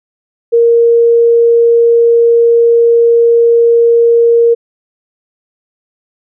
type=tone; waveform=sine; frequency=466.9 Hz; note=A#4; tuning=3 cents sharp; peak=-4 dBFS; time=0.52-4.55 s; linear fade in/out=20 ms; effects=none